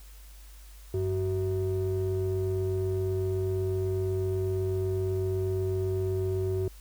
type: ring-modulated tone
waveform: triangle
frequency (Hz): 140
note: C#3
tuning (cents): +18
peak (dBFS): -21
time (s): 0.94-6.68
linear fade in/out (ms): 2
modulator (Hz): 236
effects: added 50 Hz sine -46 dBFS peak until 6.8 s + white hiss -56 dBFS RMS until 6.8 s